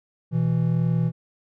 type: tone pair together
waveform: triangle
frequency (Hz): 123.47 / 164.81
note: B2 / E3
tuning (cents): 0 / 0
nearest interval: perfect fourth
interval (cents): 500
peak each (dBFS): -21 / -19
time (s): 0.31-1.12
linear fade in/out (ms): 50
effects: none